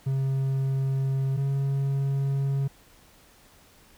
triangle tone pair in turn, 134.7 / 137.61 Hz, C#3 / C#3, -49 / -12 cents, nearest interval unison, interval 37 cents, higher second, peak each -21 dBFS, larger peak neither, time 0.06-1.37 / 1.37-2.68 s, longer neither, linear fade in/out 10 ms, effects pink hiss -56 dBFS RMS until 3.97 s

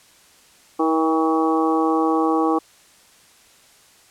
harmonic tone with a mistuned harmonic, 160.6 Hz, E3, 45 cents flat, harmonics 2 / 3 / 4 / 5 / 6 / 7 / 8, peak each -19 / -23 / -34 / -23 / -33 / -24 / -37 dBFS, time 0.79-2.59 s, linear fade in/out 10 ms, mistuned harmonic 3, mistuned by -17 cents, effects white hiss -52 dBFS RMS until 4.1 s + low-pass 10000 Hz 12 dB/octave

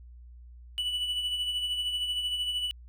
triangle tone with tremolo, 2961 Hz, F#7, 1 cent sharp, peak -25 dBFS, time 0.78-2.71 s, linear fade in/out 0 ms, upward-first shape sine, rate 13 Hz, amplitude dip 45%, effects added 60 Hz sine -46 dBFS peak until 2.88 s

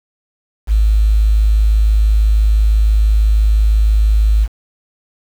sine tone with quantisation, 53 Hz, G#1, 36 cents sharp, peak -8 dBFS, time 0.67-4.48 s, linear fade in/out 50 ms, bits 6, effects none

